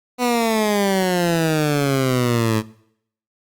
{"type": "exponential sweep", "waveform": "15% pulse", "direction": "down", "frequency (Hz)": [250, 107.3], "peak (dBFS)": -10, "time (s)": [0.18, 2.63], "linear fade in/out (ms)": 50, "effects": ["noise-tail reverb RT60 0.7 s tail -21 dB re dry", "Opus 48 kbps"]}